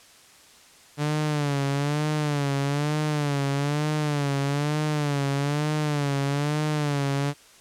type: tone with vibrato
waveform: sawtooth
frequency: 145.6 Hz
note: D3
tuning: 15 cents flat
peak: -19 dBFS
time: 0.97-7.34 s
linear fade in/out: 50 ms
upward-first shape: sine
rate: 1.1 Hz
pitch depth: 81 cents each way
effects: white hiss -52 dBFS RMS until 7.6 s + low-pass 9000 Hz 12 dB/octave